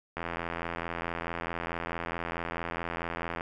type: click train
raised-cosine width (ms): 0.5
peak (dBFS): -18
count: 275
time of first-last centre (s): 0.17-3.409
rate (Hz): 84.6
effects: none